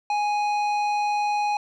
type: tone with tanh clipping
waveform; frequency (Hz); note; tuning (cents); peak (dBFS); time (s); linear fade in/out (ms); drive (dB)
sine; 830.6; G#5; 0; -23; 0.1-1.57; 2; 12
effects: none